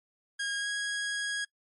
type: tone with pitch glide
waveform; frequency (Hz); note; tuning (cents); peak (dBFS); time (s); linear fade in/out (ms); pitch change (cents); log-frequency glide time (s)
sawtooth; 1632 to 1651.9; G#6 to G#6; -31 to -10; -27; 0.39-1.45; 10; +21; 0.57-0.69
effects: noise-tail reverb RT60 0.1 s tail -22 dB re dry + MP3 48 kbps